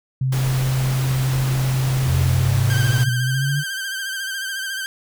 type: tone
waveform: sine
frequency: 131.1 Hz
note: C3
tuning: 4 cents sharp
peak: -17 dBFS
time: 0.21-3.09 s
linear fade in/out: 5 ms
type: noise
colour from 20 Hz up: pink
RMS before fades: -29 dBFS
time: 0.32-3.04 s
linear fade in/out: 5 ms
type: exponential sweep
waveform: sine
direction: up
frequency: 81.8 to 146.83 Hz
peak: -18 dBFS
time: 2.05-3.64 s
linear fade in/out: 50 ms
type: tone with vibrato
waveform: sawtooth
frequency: 1568 Hz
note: G6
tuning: in tune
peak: -21 dBFS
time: 2.7-4.86 s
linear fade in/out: 0 ms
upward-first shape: sine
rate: 14 Hz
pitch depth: 48 cents each way
effects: none